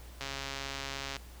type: click train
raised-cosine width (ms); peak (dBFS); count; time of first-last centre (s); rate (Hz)
0.2; -20; 132; 0.21-1.166; 137
effects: added 60 Hz sine -47 dBFS peak until 1.4 s + pink hiss -55 dBFS RMS until 1.4 s